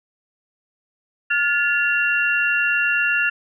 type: tone cluster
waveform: sine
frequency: 1420 / 1727 / 2744 Hz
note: F6 / A6 / F7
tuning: +28 / -33 / -31 cents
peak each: -21 dBFS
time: 1.3-3.3 s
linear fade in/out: 10 ms
effects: none